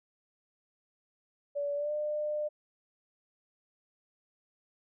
sine tone with pitch glide, 574 to 600.5 Hz, D5 to D5, -40 to +38 cents, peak -30 dBFS, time 1.55-2.49 s, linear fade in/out 20 ms, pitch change +78 cents, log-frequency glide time 1.75-1.92 s, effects none

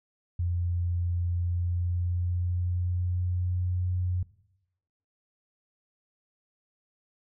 sine tone with pitch glide, 87.31 to 90.28 Hz, F2 to F#2, 0 to -42 cents, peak -25 dBFS, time 0.39-4.23 s, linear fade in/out 5 ms, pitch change +58 cents, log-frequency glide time 1.38-3.78 s, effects noise-tail reverb RT60 0.9 s tail -19 dB re dry

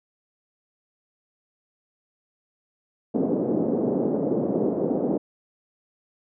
pink band-pass noise, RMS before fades -24 dBFS, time 3.14-5.18 s, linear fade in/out 10 ms, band 200 to 530 Hz, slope 24 dB/octave, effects none

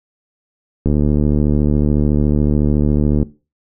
click train, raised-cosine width 3 ms, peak -3 dBFS, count 176, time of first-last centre 0.86-3.228 s, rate 73.9 Hz, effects noise-tail reverb RT60 0.3 s tail -18 dB re dry

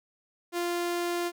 sawtooth tone, 347.8 Hz, F4, 7 cents flat, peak -24 dBFS, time 0.52-1.32 s, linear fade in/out 50 ms, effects none

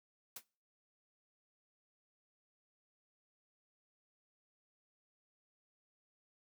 white noise with exponential decay, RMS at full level -40 dBFS, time 0.36-0.44 s, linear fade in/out 5 ms, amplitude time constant 16 ms, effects noise-tail reverb RT60 0.4 s tail -24 dB re dry + high-pass 150 Hz 12 dB/octave

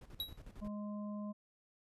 brown noise with tremolo, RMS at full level -50 dBFS, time 0.01-0.68 s, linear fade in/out 5 ms, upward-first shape square, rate 11 Hz, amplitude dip 70%
square tone with exponential decay, 3865 Hz, B7, 38 cents flat, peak -34 dBFS, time 0.2-0.37 s, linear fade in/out 1 ms, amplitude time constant 36 ms
harmonic tone, 207.7 Hz, G#3, in tune, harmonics 1 / 3 / 5, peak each -40 / -50 / -54 dBFS, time 0.61-1.33 s, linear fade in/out 20 ms
effects resampled to 32000 Hz

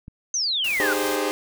click, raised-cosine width 5 ms, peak -26 dBFS, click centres 0.081 s
sine exponential sweep, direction down, 6350 to 1397 Hz, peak -21 dBFS, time 0.34-0.93 s, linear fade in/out 2 ms
white noise, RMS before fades -34 dBFS, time 0.64-1.16 s, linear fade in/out 5 ms
sawtooth chord, Ab major seventh, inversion second, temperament equal with one note detuned, 305.1 / 392 / 415.3 / 523.3 Hz, Eb4 / G4 / Ab4 / C5, -34 / 0 / 0 / 0 cents, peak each -24 dBFS, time 0.8-1.31 s, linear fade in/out 0 ms
effects none

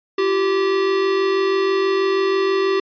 square tone pair together, 341.9 / 388.1 Hz, F4 / G4, -37 / -17 cents, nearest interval major second, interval 220 cents, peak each -26 / -17 dBFS, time 0.18-2.8 s, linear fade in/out 5 ms, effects resampled to 11025 Hz

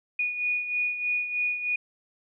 sine beating tone pair, 2459 / 2462.2 Hz, D#7 / D#7, -21 / -19 cents, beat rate 3.2 Hz, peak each -26 / -33 dBFS, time 0.19-1.76 s, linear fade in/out 5 ms, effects none

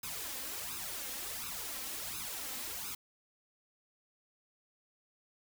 white noise with flanger, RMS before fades -41 dBFS, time 0.03-2.95 s, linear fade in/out 5 ms, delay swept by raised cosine 0.77 to 3.87 ms, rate 1.4 Hz, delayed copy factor +0.8, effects none

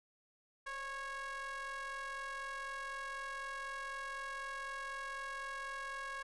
square ring-modulated tone, 278.4 Hz, C#4, 8 cents sharp, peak -39 dBFS, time 0.66-6.23 s, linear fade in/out 10 ms, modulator 1370 Hz, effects resampled to 24000 Hz

